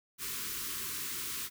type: band-stop noise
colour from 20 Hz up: white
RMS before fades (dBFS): -38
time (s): 0.18-1.5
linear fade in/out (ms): 50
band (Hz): 460 to 990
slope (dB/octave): 96
effects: none

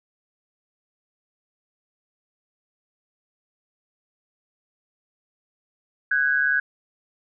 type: tone pair together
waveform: sine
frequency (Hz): 1502.1 / 1643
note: F#6 / G#6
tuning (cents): +26 / -19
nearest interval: major second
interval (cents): 155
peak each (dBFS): -21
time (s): 6.11-6.6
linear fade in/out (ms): 5
effects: none

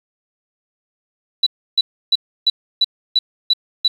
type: tone bursts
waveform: sine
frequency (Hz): 3951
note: B7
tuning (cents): 0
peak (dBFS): -10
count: 8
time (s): 1.43-3.88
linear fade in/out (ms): 5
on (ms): 35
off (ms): 310
effects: 7-bit

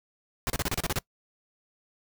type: noise bursts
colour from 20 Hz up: pink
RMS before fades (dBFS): -28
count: 9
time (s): 0.47-0.987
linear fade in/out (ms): 0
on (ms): 29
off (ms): 32
effects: noise-tail reverb RT60 0.1 s tail -23 dB re dry

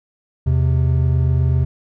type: tone pair together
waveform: triangle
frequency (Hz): 81.71 / 129.7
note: E2 / C3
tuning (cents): -15 / -15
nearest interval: minor sixth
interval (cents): 800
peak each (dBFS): -14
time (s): 0.46-1.65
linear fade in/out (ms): 10
effects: none

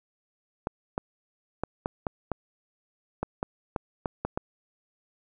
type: clicks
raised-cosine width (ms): 1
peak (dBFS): -14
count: 12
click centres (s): 0.671 / 0.979 / 1.636 / 1.859 / 2.068 / 2.317 / 3.23 / 3.429 / 3.762 / 4.058 / 4.25 / 4.375
effects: none

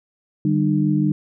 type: tone cluster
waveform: sine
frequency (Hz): 150.4 / 195.7 / 302.9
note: D3 / G3 / D#4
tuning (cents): +42 / -3 / -46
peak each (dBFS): -20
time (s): 0.45-1.12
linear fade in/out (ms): 2
effects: none

